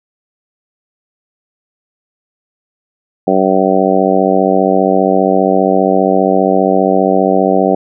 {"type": "harmonic tone", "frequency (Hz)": 95, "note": "F#2", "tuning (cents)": 46, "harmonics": [2, 3, 4, 5, 6, 7, 8], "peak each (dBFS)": [-16, -16, -16, -16, -16, -16, -16], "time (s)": [3.27, 7.75], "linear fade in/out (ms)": 5, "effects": []}